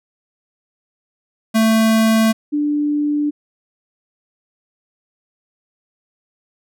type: tone pair in turn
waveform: square / sine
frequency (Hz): 222.2 / 294.6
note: A3 / D4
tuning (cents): +17 / +6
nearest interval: perfect fourth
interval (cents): 489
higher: second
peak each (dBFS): -12 / -15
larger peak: first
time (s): 1.54-2.33 / 2.52-3.31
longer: neither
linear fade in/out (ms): 20
effects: none